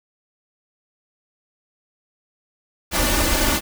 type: noise with comb filter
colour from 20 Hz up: pink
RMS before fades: -19 dBFS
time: 2.91-3.61 s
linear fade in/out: 50 ms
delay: 3.4 ms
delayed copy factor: +0.7
effects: none